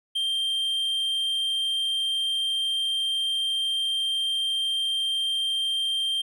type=tone; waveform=triangle; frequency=3167 Hz; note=G7; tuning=17 cents sharp; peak=-22 dBFS; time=0.15-6.22 s; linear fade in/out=10 ms; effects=none